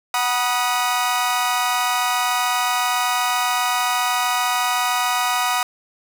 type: chord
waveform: sawtooth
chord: B major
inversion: second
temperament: equal with one note detuned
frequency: 740 / 970.8 / 1244.5 Hz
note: F#5 / B5 / D#6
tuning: 0 / -30 / 0 cents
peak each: -19 dBFS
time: 0.14-5.63 s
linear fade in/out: 2 ms
effects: none